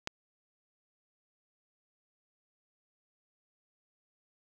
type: click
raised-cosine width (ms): 0.2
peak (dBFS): -16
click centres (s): 0.074
effects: none